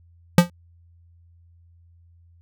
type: tone with exponential decay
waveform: square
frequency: 174.61 Hz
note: F3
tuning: in tune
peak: -6 dBFS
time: 0.38-0.5 s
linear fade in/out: 2 ms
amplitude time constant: 24 ms
effects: added 85 Hz sine -51 dBFS peak until 2.41 s